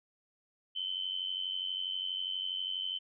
sine tone with amplitude modulation, 3065 Hz, G7, 40 cents flat, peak -30 dBFS, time 0.75-2.99 s, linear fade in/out 20 ms, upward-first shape sine, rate 92.3 Hz, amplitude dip 75%, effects none

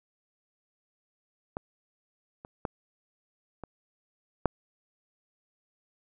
clicks, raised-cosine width 1 ms, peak -19 / -29 / -16 / -25 / -8 dBFS, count 5, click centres 1.569 / 2.449 / 2.652 / 3.637 / 4.457 s, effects none

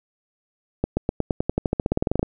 accelerating click train, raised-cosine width 2 ms, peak -7 dBFS, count 20, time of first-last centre 0.84-2.229 s, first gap 130 ms, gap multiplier 0.93, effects none

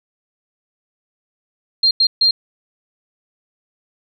sine tone bursts at uneven times, 4195 Hz, C8, 4 cents sharp, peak -10 dBFS, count 3, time 1.83-1.91 / 2-2.07 / 2.21-2.31 s, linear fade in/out 5 ms, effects none

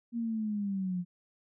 sine linear sweep, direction down, 237.1 to 174.6 Hz, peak -30 dBFS, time 0.12-1.05 s, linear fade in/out 50 ms, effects none

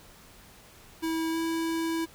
square tone with pitch glide, 324.6 to 328 Hz, E4 to E4, -27 to -9 cents, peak -28 dBFS, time 1.02-2.06 s, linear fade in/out 20 ms, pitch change +18 cents, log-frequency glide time 1.31-1.37 s, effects pink hiss -53 dBFS RMS until 2.14 s

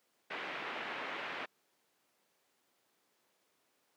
white low-pass noise, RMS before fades -41 dBFS, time 0.3-1.46 s, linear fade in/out 10 ms, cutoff 2600 Hz, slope 24 dB/octave, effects pink hiss -75 dBFS RMS until 3.96 s + high-pass 300 Hz 12 dB/octave

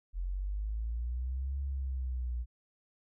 sine linear two-way sweep, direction up then down, 42.81 to 69.3 to 58.9 Hz, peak -32 dBFS, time 0.13-2.46 s, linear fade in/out 50 ms, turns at 1.6 s, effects none

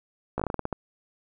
slowing click train, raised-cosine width 1 ms, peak -14 dBFS, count 10, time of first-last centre 0.38-0.727 s, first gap 16 ms, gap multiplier 1.21, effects none

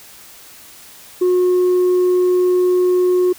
sine tone, 362.4 Hz, F#4, 36 cents flat, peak -9 dBFS, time 1.21-3.33 s, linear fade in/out 10 ms, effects tanh soft clip ceiling -10 dBFS + white hiss -41 dBFS RMS until 3.38 s

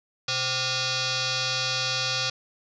sine tone with frequency modulation, 523.3 Hz, C5, in tune, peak -24 dBFS, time 0.28-2.3 s, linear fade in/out 5 ms, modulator 649 Hz, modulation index 7.9, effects none

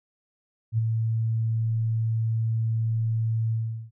sine tone with ADSR envelope, 112.6 Hz, A2, 40 cents sharp, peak -18 dBFS, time 0.72-3.91 s, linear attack 62 ms, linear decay 16 ms, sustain -4 dB, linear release 390 ms, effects none

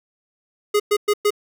square tone bursts, 415.3 Hz, G#4, in tune, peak -15 dBFS, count 4, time 0.74-1.306 s, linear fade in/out 10 ms, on 59 ms, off 110 ms, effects none

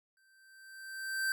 square tone with exponential growth, 1559 Hz, G6, 10 cents flat, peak -29 dBFS, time 0.17-1.32 s, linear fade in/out 1 ms, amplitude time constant 250 ms, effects none

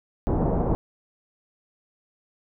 pink low-pass noise, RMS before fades -23 dBFS, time 0.27-0.75 s, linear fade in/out 0 ms, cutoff 810 Hz, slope 24 dB/octave, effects none

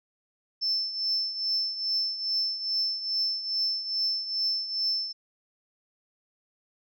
sine tone with tremolo, 5300 Hz, E8, 9 cents sharp, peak -22 dBFS, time 0.61-5.13 s, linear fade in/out 20 ms, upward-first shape triangle, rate 2.4 Hz, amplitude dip 75%, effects tanh soft clip ceiling -19 dBFS

